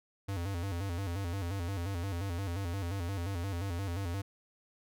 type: tone with vibrato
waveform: square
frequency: 92 Hz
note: F#2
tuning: 9 cents flat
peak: -34 dBFS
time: 0.28-4.22 s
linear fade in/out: 10 ms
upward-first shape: square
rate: 5.7 Hz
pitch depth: 120 cents each way
effects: none